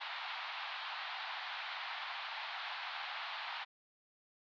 pink band-pass noise, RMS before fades -43 dBFS, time 0-3.65 s, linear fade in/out 20 ms, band 750 to 4200 Hz, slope 48 dB/octave, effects none

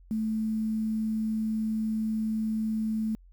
sine tone with quantisation, 219.1 Hz, A3, 7 cents flat, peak -26 dBFS, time 0.11-3.15 s, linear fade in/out 0 ms, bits 9, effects added 44 Hz sine -51 dBFS peak until 3.32 s

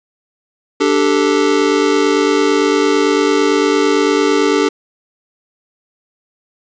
square chord, D suspended fourth, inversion none, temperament just, 293.7 / 391.6 / 440.5 Hz, D4 / G4 / A4, 0 / -2 / +2 cents, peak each -16 dBFS, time 0.8-4.69 s, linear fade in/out 10 ms, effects resampled to 16000 Hz + 7-bit

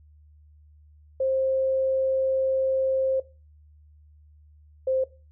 sine tone pair in turn, 529 / 523.8 Hz, C5 / C5, +19 / +2 cents, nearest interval unison, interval 17 cents, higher first, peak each -21 / -21 dBFS, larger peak neither, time 1.2-3.2 / 4.87-5.04 s, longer first, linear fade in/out 5 ms, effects noise-tail reverb RT60 0.3 s tail -18 dB re dry + added 75 Hz sine -51 dBFS peak until 5.31 s

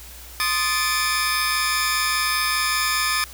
sawtooth tone cluster, 1046 / 1236 / 1745 / 2327 / 5170 Hz, C6 / D#6 / A6 / D7 / E8, -1 / -12 / -15 / -17 / -34 cents, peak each -27 / -21 / -22 / -24 / -24 dBFS, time 0.4-3.24 s, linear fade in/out 0 ms, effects added 60 Hz sine -42 dBFS peak until 3.33 s + white hiss -42 dBFS RMS until 3.33 s

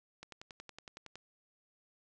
click train, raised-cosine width 0.2 ms, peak -30 dBFS, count 11, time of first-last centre 0.23-1.156 s, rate 10.8 Hz, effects resampled to 24000 Hz

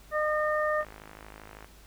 harmonic tone, 609 Hz, D#5, 37 cents flat, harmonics 1 / 2 / 3, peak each -27 / -30 / -32 dBFS, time 0.11-0.85 s, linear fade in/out 50 ms
click train, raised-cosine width 0.5 ms, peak -30 dBFS, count 45, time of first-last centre 0.81-1.645 s, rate 52.7 Hz
effects added 50 Hz sine -53 dBFS peak until 1.86 s + pink hiss -56 dBFS RMS until 1.86 s

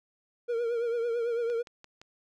triangle tone with vibrato, 469 Hz, A#4, 11 cents sharp, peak -25 dBFS, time 0.48-1.63 s, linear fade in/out 20 ms, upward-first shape triangle, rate 9 Hz, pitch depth 65 cents each way
click train, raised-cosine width 0.2 ms, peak -31 dBFS, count 4, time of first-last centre 1.5-2.015 s, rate 5.82 Hz
effects none

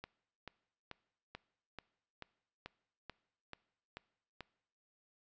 click train, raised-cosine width 0.3 ms, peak -29 dBFS, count 11, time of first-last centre 0.04-4.407 s, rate 2.29 Hz, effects noise-tail reverb RT60 0.8 s tail -22 dB re dry + resampled to 16000 Hz

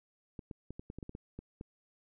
clicks, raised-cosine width 3 ms, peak -30 dBFS, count 11, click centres 0.392 / 0.512 / 0.706 / 0.795 / 0.901 / 0.986 / 1.028 / 1.094 / 1.151 / 1.39 / 1.611 s, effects none

